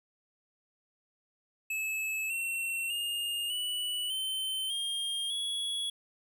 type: tone with pitch steps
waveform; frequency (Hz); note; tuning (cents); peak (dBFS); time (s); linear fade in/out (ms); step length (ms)
square; 2600 / 2714 / 2832 / 2956 / 3085 / 3220 / 3360; E7 / E7 / F7 / F#7 / G7 / G7 / G#7; -24 / +50 / +23 / -2 / -28 / +46 / +19; -32; 1.7-5.9; 5; 600
effects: none